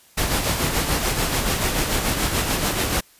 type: noise with tremolo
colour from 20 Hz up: pink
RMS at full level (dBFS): -20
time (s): 0.17-3.01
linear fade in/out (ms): 10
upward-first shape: sine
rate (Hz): 6.9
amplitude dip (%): 45
effects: white hiss -53 dBFS RMS until 3.19 s + resampled to 32000 Hz